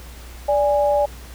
sine tone pair together, 584 / 825.9 Hz, D5 / G#5, -10 / -10 cents, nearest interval tritone, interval 600 cents, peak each -16 / -20 dBFS, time 0.48-1.06 s, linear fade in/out 10 ms, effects added 60 Hz sine -36 dBFS peak until 1.34 s + pink hiss -43 dBFS RMS until 1.34 s

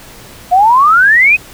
sine exponential sweep, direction up, 698.5 to 2580 Hz, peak -4 dBFS, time 0.51-1.37 s, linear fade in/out 20 ms, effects pink hiss -35 dBFS RMS until 1.53 s

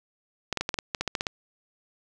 clicks, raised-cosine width 0.2 ms, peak -10 dBFS, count 12, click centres 0.527 / 0.573 / 0.61 / 0.691 / 0.742 / 0.788 / 0.948 / 1.01 / 1.077 / 1.152 / 1.209 / 1.268 s, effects none

